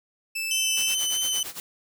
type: tone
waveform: sawtooth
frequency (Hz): 2637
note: E7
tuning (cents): 0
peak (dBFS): -24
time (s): 0.35-0.95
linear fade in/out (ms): 10
type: tone with vibrato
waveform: 20% pulse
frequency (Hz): 3046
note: F#7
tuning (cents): +50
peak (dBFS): -18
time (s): 0.51-1.43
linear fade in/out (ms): 2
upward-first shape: sine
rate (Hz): 3.1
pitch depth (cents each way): 12
type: noise with tremolo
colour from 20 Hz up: white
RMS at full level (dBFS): -34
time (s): 0.77-1.6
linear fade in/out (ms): 0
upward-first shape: sine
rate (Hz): 8.8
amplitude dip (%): 85
effects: none